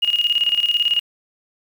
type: tone with tremolo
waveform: sine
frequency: 2861 Hz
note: F7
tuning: 41 cents sharp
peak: -13 dBFS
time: 0.02-1 s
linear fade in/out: 10 ms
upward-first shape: square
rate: 18 Hz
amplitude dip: 70%
effects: 7-bit